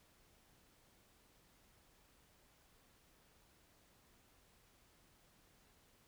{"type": "silence", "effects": ["pink hiss -70 dBFS RMS until 6.07 s"]}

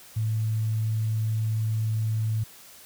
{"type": "tone", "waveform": "sine", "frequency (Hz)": 110, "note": "A2", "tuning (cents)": 0, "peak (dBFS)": -23, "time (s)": [0.16, 2.44], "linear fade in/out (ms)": 10, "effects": ["white hiss -49 dBFS RMS until 2.85 s"]}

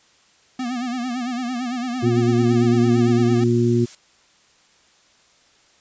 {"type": "tone with vibrato", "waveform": "square", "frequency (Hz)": 246.9, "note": "B3", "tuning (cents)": 0, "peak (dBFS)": -24, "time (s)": [0.59, 3.44], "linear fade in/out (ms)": 5, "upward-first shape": "sine", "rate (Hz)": 8.9, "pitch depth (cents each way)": 87}
{"type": "harmonic tone", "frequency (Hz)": 118.8, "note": "A#2", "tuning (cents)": 33, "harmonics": [1, 2, 3], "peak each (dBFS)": [-19, -19, -19], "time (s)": [2.02, 3.86], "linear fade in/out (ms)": 20}
{"type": "noise", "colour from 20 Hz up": "blue", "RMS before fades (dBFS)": -37, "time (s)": [2.15, 3.95], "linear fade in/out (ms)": 2}
{"effects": ["white hiss -56 dBFS RMS until 5.8 s", "resampled to 16000 Hz"]}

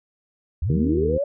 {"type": "linear sweep", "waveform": "sine", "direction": "up", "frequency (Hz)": [62.8, 587.3], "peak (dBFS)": -20, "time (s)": [0.62, 1.24], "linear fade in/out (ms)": 5}
{"type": "harmonic tone", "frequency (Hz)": 78.2, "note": "D#2", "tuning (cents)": 9, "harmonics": [1, 2, 3, 4, 5, 6], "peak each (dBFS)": [-25, -28, -30, -31, -32, -33], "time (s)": [0.69, 1.18], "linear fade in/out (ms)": 10}
{"effects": []}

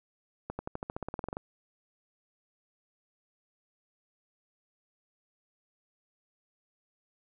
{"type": "accelerating click train", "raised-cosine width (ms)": 1, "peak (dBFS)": -21, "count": 15, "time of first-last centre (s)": [0.5, 1.369], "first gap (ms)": 90, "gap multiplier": 0.94, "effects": []}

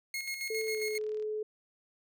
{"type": "tone with tremolo", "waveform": "sawtooth", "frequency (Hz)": 2160, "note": "C#7", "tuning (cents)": -45, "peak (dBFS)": -30, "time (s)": [0.14, 0.98], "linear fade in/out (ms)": 2, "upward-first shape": "square", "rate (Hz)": 7.4, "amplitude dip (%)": 50}
{"type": "tone with pitch glide", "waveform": "sine", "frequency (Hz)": [440, 428.2], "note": ["A4", "A4"], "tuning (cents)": [0, -47], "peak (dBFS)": -32, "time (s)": [0.5, 1.43], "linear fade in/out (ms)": 5, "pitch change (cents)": -47, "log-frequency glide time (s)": [0.65, 0.83]}
{"type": "click train", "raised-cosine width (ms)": 0.2, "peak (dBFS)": -40, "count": 25, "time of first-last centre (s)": [0.59, 1.225], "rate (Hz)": 37.8}
{"effects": []}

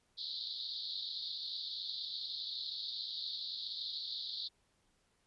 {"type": "band-pass noise", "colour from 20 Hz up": "pink", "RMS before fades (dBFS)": -42, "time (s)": [0.17, 4.49], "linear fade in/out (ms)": 20, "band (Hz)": [3600, 4600], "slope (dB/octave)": 96, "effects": ["pink hiss -75 dBFS RMS until 5.26 s", "resampled to 24000 Hz"]}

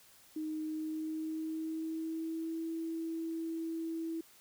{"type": "tone with pitch glide", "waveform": "sine", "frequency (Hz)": [311.1, 327.1], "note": ["D#4", "E4"], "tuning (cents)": [0, -13], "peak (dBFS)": -35, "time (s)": [0.36, 4.21], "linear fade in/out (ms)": 5, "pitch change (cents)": 87, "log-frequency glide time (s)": [0.63, 2.67], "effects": ["white hiss -61 dBFS RMS until 4.4 s"]}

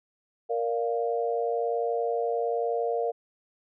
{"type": "chord", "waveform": "sine", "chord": "Bb major", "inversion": "none", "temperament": "equal", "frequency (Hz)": [466.2, 587.3, 698.5], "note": ["Bb4", "D5", "F5"], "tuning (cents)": [0, 0, 0], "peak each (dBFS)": [-27, -33, -30], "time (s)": [0.49, 3.12], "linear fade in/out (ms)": 20, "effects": []}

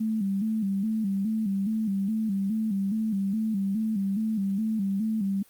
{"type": "tone with vibrato", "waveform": "sine", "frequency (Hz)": 207.4, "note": "G#3", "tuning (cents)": -2, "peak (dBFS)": -24, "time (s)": [0, 5.43], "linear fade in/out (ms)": 10, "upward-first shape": "square", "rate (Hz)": 2.4, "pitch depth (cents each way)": 100, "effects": ["white hiss -58 dBFS RMS until 5.49 s", "Opus 32 kbps"]}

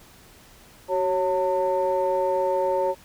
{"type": "tone cluster", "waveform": "sine", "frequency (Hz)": [377.5, 551, 902], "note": ["F#4", "C#5", "A5"], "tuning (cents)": [35, -11, 43], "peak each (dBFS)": [-26, -22, -25], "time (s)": [0.88, 2.95], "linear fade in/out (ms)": 50, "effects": ["tanh soft clip ceiling -13 dBFS", "pink hiss -51 dBFS RMS until 3.04 s"]}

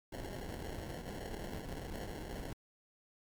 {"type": "noise with sample-and-hold", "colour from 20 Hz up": "pink", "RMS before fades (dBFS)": -43, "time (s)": [0.12, 2.53], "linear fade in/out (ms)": 5, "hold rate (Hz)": 1225, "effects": ["MP3 96 kbps"]}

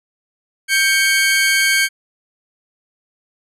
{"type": "tone pair together", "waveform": "sawtooth", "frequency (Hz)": [1576.8, 2230], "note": ["G6", "C#7"], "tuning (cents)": [10, 10], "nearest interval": "tritone", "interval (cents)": 600, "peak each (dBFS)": -12, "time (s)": [0.68, 1.89], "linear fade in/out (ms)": 50, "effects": ["resampled to 32000 Hz"]}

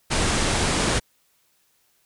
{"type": "low-pass noise", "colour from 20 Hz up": "pink", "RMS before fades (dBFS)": -22, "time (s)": [0.1, 1], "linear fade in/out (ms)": 20, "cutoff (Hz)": 10000, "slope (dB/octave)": 96, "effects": ["white hiss -65 dBFS RMS until 2.05 s"]}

